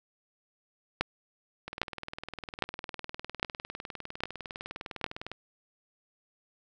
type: two click trains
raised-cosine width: 0.3 ms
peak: -10 / -22 dBFS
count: 6 / 73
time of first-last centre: 1.01-5.042 / 1.68-5.316 s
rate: 1.24 / 19.8 Hz
effects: none